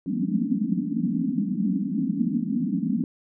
pink band-pass noise, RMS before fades -25 dBFS, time 0.06-3.04 s, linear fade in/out 2 ms, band 170 to 290 Hz, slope 96 dB/octave, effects none

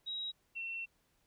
sine tone pair in turn, 3830 / 2708 Hz, A#7 / E7, +46 / +46 cents, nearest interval tritone, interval 600 cents, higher first, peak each -37 / -38 dBFS, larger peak first, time 0.06-0.32 / 0.55-0.86 s, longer second, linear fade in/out 20 ms, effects pink hiss -75 dBFS RMS until 1.26 s

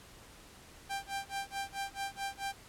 sawtooth tone with tremolo, 790 Hz, G5, 13 cents sharp, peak -30 dBFS, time 0.89-2.53 s, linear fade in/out 20 ms, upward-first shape sine, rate 4.6 Hz, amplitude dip 100%, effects pink hiss -55 dBFS RMS until 2.68 s + low-pass 12000 Hz 12 dB/octave

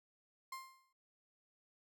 35% pulse tone with exponential decay, 1055 Hz, C6, 14 cents sharp, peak -40 dBFS, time 0.52-0.93 s, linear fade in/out 5 ms, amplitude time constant 87 ms, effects none

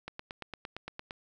click train, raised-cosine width 0.3 ms, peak -23 dBFS, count 10, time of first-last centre 0.08-1.109 s, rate 8.75 Hz, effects none

